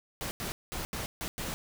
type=noise bursts at uneven times; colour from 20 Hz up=pink; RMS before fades=-36 dBFS; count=6; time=0.21-0.31 / 0.4-0.52 / 0.72-0.85 / 0.93-1.06 / 1.21-1.28 / 1.38-1.54 s; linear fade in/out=0 ms; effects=none

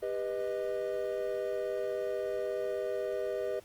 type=chord; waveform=triangle; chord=G augmented; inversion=none; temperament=equal with one note detuned; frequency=397.5 / 493.9 / 622.3 Hz; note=G4 / B4 / D#5; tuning=+24 / 0 / 0 cents; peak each=-34 dBFS; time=0.02-3.6 s; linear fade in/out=10 ms; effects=pink hiss -59 dBFS RMS until 3.64 s + Opus 32 kbps

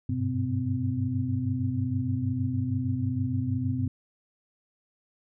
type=tone cluster; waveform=sine; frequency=96.9 / 103.3 / 125.7 / 256.2 Hz; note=G2 / G#2 / B2 / C4; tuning=-20 / -9 / +31 / -36 cents; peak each=-32 / -32 / -30 / -30 dBFS; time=0.09-3.88 s; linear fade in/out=5 ms; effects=none

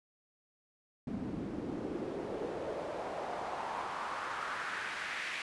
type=noise with band-pass filter sweep; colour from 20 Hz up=pink; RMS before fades=-39 dBFS; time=1.07-5.42 s; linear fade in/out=2 ms; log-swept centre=220 to 2200 Hz; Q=2.3; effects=resampled to 24000 Hz

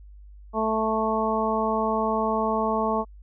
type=harmonic tone; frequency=220 Hz; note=A3; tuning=in tune; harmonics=1 / 2 / 3 / 4 / 5; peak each=-28 / -28 / -28 / -28 / -28 dBFS; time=0.53-3.05 s; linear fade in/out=50 ms; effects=added 50 Hz sine -43 dBFS peak until 3.22 s

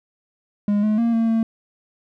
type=tone with pitch steps; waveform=triangle; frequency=205.5 / 213.5 / 232.4 / 227.4 / 225.4 Hz; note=G#3 / G#3 / A#3 / A#3 / A3; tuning=-18 / +48 / -5 / -43 / +42 cents; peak=-14 dBFS; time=0.68-1.43 s; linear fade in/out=2 ms; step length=150 ms; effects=none

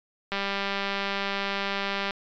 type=click train; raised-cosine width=0.3 ms; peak=-13 dBFS; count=355; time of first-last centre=0.32-2.108 s; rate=198 Hz; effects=resampled to 16000 Hz

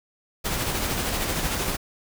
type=noise with tremolo; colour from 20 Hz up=pink; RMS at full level=-25 dBFS; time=0.44-1.77 s; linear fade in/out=20 ms; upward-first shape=sine; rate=13 Hz; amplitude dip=35%; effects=none

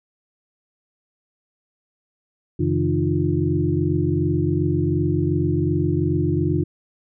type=tone cluster; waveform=sine; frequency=90.9 / 136.7 / 159.4 / 303.6 / 350.9 Hz; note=F#2 / C#3 / D#3 / D#4 / F4; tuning=-30 / -24 / +42 / -42 / +8 cents; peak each=-24 dBFS; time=2.59-6.64 s; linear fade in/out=10 ms; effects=none

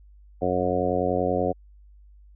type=harmonic tone with a mistuned harmonic; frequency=90.4 Hz; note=F#2; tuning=40 cents flat; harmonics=1 / 2 / 3 / 4 / 5 / 6 / 7 / 8; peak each=-33 / -32 / -30 / -31 / -28 / -27 / -31 / -29 dBFS; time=0.41-1.53 s; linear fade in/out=20 ms; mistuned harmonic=1; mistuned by=-27 cents; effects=added 50 Hz sine -48 dBFS peak until 2.35 s

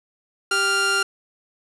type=tone pair together; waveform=sawtooth; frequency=391.7 / 1396.9 Hz; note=G4 / F6; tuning=-1 / 0 cents; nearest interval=octave + minor seventh; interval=2201 cents; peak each=-23 / -15 dBFS; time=0.51-1.03 s; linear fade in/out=5 ms; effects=resampled to 24000 Hz + 9-bit

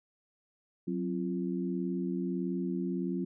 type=tone cluster; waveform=sine; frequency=184.3 / 265.7 / 343.9 Hz; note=F#3 / C4 / F4; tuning=-7 / +27 / -27 cents; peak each=-33 / -36 / -36 dBFS; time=0.87-3.25 s; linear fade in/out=10 ms; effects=none

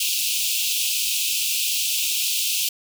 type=high-pass noise; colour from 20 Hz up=pink; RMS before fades=-23 dBFS; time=0-2.69 s; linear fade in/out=5 ms; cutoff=2500 Hz; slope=96 dB/octave; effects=none

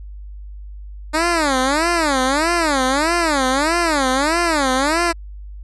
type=tone with vibrato; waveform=10% pulse; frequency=298.6 Hz; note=D4; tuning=29 cents sharp; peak=-7 dBFS; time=1.13-5.13 s; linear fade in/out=20 ms; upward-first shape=sine; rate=1.6 Hz; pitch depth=260 cents each way; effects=added 50 Hz sine -31 dBFS peak until 5.63 s + resampled to 24000 Hz

